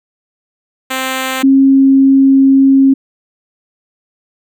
5% pulse / sine tone pair in turn, 261.6 / 270.2 Hz, C4 / C#4, 0 / -44 cents, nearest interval minor second, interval 56 cents, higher second, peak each -4 dBFS, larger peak neither, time 0.9-1.43 / 1.43-2.94 s, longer second, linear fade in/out 10 ms, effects none

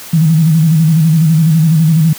sine tone with vibrato, 159.6 Hz, D#3, 44 cents sharp, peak -5 dBFS, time 0.13-2.13 s, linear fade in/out 5 ms, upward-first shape square, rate 12 Hz, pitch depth 67 cents each way, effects white hiss -30 dBFS RMS until 2.18 s + high-pass 100 Hz 12 dB/octave

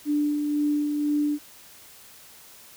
sine tone with tremolo, 294.9 Hz, D4, 7 cents sharp, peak -20 dBFS, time 0.05-1.39 s, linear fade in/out 50 ms, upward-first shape sine, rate 2 Hz, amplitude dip 35%, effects white hiss -49 dBFS RMS until 2.76 s

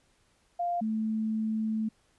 sine tone pair in turn, 698 / 219 Hz, F5 / A3, -1 / -8 cents, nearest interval octave + minor sixth, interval 2007 cents, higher first, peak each -27 dBFS, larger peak neither, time 0.59-0.81 / 0.81-1.89 s, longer second, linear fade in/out 10 ms, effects pink hiss -68 dBFS RMS until 2.18 s + resampled to 24000 Hz

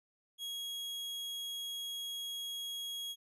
40% pulse tone, 3300 Hz, G#7, 12 cents flat, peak -38 dBFS, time 0.38-3.16 s, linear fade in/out 50 ms, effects resampled to 32000 Hz

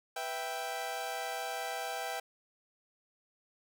sawtooth chord, E minor, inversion second, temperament equal, 493.9 / 659.3 / 784 Hz, B4 / E5 / G5, 0 / 0 / 0 cents, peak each -40 / -37 / -34 dBFS, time 0.16-2.2 s, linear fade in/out 5 ms, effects none

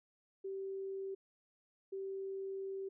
sine tone bursts at uneven times, 387.5 Hz, G4, 20 cents flat, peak -39 dBFS, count 2, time 0.44-1.15 / 1.92-2.89 s, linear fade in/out 10 ms, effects none

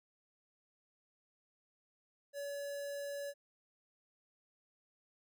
square tone with notch filter, 568 Hz, C#5, 42 cents sharp, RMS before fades -42 dBFS, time 2.33-3.34 s, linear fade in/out 50 ms, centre 2600 Hz, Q 1.8, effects none

